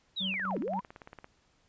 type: linear two-way sweep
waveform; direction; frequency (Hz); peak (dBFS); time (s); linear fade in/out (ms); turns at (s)
sine; down then up; 3994 to 178.3 to 1043; -31; 0.16-0.81; 20; 0.59
type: tone with tremolo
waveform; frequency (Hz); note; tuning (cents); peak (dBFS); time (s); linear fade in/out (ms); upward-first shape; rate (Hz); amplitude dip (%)
triangle; 190.9; G3; -46; -32; 0.2-0.8; 10; sine; 3.9; 80
type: click train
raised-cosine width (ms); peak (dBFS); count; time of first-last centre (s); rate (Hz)
0.5; -31; 17; 0.34-1.244; 17.7
effects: pink hiss -69 dBFS RMS until 1.68 s + resampled to 16000 Hz